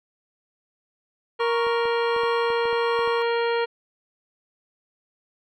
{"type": "harmonic tone", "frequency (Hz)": 467.4, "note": "A#4", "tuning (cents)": 5, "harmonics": [1, 2, 3, 4, 5, 6, 7, 9], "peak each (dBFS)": [-22, -28, -32, -34, -36, -38, -39, -41], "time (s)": [1.39, 3.66], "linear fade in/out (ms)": 20}
{"type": "tone with tremolo", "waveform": "triangle", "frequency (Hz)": 1110, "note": "C#6", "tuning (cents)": 2, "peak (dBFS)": -26, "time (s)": [1.4, 3.22], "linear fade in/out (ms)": 0, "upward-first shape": "sine", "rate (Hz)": 1.4, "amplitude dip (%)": 50}
{"type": "clicks", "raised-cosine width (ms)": 1, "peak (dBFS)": -24, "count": 9, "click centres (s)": [1.668, 1.855, 2.164, 2.235, 2.503, 2.655, 2.729, 2.991, 3.076]}
{"effects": []}